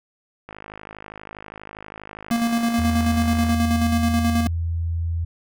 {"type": "click train", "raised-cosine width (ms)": 0.5, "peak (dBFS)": -21, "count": 160, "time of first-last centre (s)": [0.49, 3.524], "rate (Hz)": 52.4}
{"type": "tone with tremolo", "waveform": "square", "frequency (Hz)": 233.1, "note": "A#3", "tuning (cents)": 0, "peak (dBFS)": -18, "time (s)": [2.31, 4.47], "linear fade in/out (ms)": 0, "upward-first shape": "square", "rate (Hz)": 9.3, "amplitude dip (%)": 40}
{"type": "tone with pitch glide", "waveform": "sine", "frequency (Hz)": [82.9, 83.52], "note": ["E2", "E2"], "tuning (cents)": [10, 23], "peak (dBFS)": -21, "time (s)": [2.78, 5.25], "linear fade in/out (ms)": 10, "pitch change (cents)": 13, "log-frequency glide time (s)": [3.13, 4.21]}
{"effects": []}